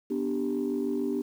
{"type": "chord", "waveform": "sine", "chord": "G major", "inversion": "first", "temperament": "equal", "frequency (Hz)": [246.9, 293.7, 392], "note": ["B3", "D4", "G4"], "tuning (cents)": [0, 0, 0], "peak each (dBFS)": -30, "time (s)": [0.1, 1.22], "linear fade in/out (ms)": 10, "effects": ["tanh soft clip ceiling -20 dBFS", "9-bit"]}